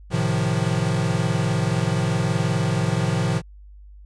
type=chord; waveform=square; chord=F dominant seventh; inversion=first; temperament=equal; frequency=110 / 130.81 / 155.56 / 174.61 Hz; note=A2 / C3 / Eb3 / F3; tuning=0 / 0 / 0 / 0 cents; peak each=-26 / -26 / -26 / -26 dBFS; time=0.1-3.42 s; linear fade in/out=50 ms; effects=added 50 Hz sine -41 dBFS peak until 4.05 s + resampled to 22050 Hz